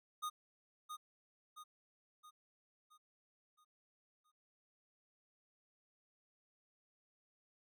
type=tone with echo; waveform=square; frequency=1233 Hz; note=D#6; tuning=16 cents flat; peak=-39 dBFS; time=0.22-0.3 s; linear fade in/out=20 ms; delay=670 ms; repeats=6; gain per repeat=-6 dB; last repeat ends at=4.32 s; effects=none